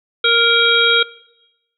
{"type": "harmonic tone with a mistuned harmonic", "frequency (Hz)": 466.2, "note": "A#4", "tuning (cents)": 0, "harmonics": [1, 3, 5, 7, 8], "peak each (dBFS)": [-19, -16, -20, -16, -19], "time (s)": [0.24, 1.03], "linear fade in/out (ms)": 5, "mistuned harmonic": 8, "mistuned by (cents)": 31, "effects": ["noise-tail reverb RT60 0.9 s tail -20 dB re dry"]}